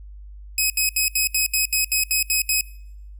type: tone bursts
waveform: 10% pulse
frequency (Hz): 2538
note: D#7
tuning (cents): +34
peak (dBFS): -9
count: 11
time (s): 0.58-2.61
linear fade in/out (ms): 2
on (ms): 120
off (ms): 71
effects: noise-tail reverb RT60 0.8 s tail -24 dB re dry + added 50 Hz sine -37 dBFS peak until 3.19 s